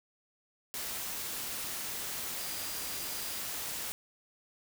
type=tone in noise; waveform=sine; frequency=4824 Hz; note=D8; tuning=46 cents sharp; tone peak=-48 dBFS; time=2.39-3.39 s; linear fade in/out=0 ms; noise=white; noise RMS=-38 dBFS; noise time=0.74-3.92 s; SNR=-13 dB; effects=none